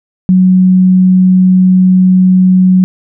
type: tone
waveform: sine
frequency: 185 Hz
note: F#3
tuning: in tune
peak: -3 dBFS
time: 0.29-2.84 s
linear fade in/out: 0 ms
effects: none